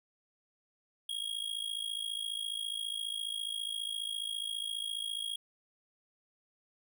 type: tone with amplitude modulation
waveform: square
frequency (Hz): 3285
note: G#7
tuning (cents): -20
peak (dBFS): -32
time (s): 1.09-5.36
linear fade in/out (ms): 5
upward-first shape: sine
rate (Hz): 54.7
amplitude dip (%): 85
effects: none